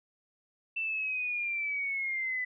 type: linear sweep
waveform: sine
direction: down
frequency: 2677 to 1990 Hz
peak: -30 dBFS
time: 0.76-2.45 s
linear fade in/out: 10 ms
effects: none